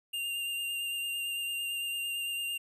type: tone with vibrato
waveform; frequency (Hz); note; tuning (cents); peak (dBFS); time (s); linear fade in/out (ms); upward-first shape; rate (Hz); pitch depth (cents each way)
square; 2794; F7; 0; -33; 0.13-2.58; 10; sine; 8.9; 17
effects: none